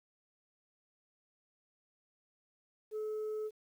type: tone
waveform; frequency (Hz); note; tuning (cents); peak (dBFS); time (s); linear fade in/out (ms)
sine; 430.2; A4; -39; -33; 2.91-3.51; 50
effects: tanh soft clip ceiling -34 dBFS + 11-bit